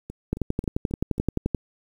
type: two click trains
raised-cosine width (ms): 3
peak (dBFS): -10 / -22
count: 15 / 5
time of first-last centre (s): 0.33-1.547 / 0.1-1.181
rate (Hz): 11.5 / 3.7
effects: 8-bit